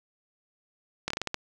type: slowing click train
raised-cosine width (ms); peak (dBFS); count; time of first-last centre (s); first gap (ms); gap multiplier
0.2; -12; 7; 1.08-1.344; 24; 1.24
effects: 8-bit